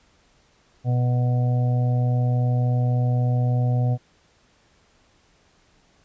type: harmonic tone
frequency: 123.47 Hz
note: B2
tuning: in tune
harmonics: 1 / 2 / 4 / 5 / 6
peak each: -18 / -32 / -35 / -36 / -35 dBFS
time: 0.84-3.98 s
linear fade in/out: 50 ms
effects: pink hiss -60 dBFS RMS until 6.04 s + resampled to 16000 Hz